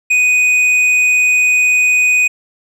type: tone with hard clipping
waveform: triangle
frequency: 2489 Hz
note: D#7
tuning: in tune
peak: -10 dBFS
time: 0.1-2.28 s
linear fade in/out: 10 ms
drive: 9 dB
effects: none